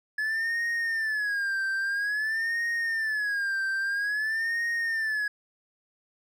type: tone with vibrato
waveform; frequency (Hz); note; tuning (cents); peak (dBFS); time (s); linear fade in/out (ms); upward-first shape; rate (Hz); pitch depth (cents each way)
triangle; 1708; G#6; +48; -24; 0.18-5.28; 5; sine; 0.5; 150
effects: none